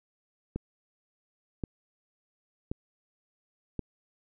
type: click train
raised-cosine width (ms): 3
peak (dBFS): -19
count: 4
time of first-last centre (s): 0.56-3.793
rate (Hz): 0.928
effects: none